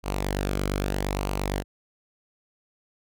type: tone with flanger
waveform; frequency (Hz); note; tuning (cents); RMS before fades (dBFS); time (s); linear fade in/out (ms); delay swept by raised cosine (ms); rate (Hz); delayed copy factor
sawtooth; 48.7; G1; -11; -28; 0.03-1.64; 50; 0.56 to 1.12; 0.8; -0.5
effects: none